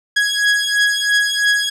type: beating tone pair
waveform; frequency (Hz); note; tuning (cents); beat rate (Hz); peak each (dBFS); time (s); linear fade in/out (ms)
sawtooth; 1661.2 / 1664.2; G#6 / G#6; 0 / +3; 3; -13; 0.16-1.7; 10
effects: low-pass 8000 Hz 12 dB/octave